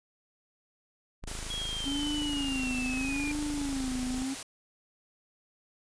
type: tone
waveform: sawtooth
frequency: 26.51 Hz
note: G#0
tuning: 37 cents sharp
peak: -34 dBFS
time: 1.22-4.24 s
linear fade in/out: 20 ms
type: noise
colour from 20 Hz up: white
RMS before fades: -39 dBFS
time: 1.27-4.43 s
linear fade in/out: 5 ms
type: linear sweep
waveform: sine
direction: down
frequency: 3322 to 2384 Hz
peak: -34 dBFS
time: 1.5-3.32 s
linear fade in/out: 5 ms
type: tone with vibrato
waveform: triangle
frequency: 273.4 Hz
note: C#4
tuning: 24 cents flat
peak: -29 dBFS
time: 1.85-4.35 s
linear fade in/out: 20 ms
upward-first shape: sine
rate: 0.8 Hz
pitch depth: 140 cents each way
effects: resampled to 22050 Hz